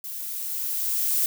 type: noise with level ramp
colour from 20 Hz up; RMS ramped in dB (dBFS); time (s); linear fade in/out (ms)
violet; -35 to -22; 0.04-1.26; 2
effects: none